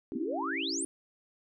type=chord; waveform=sine; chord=C# diminished; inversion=none; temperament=equal; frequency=277.2 / 329.6 / 392 Hz; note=C#4 / E4 / G4; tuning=0 / 0 / 0 cents; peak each=-38 / -38 / -42 dBFS; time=0.12-0.85 s; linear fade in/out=0 ms
type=exponential sweep; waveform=sine; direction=up; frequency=220 to 9956 Hz; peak=-32 dBFS; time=0.15-0.85 s; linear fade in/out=5 ms
effects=none